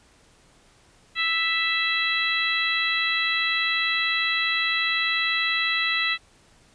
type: harmonic tone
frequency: 659.3 Hz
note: E5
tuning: in tune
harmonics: 2 / 3 / 4 / 5 / 6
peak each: -31 / -25 / -27 / -30 / -28 dBFS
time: 1.15-6.18 s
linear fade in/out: 50 ms
effects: pink hiss -57 dBFS RMS until 6.74 s + resampled to 22050 Hz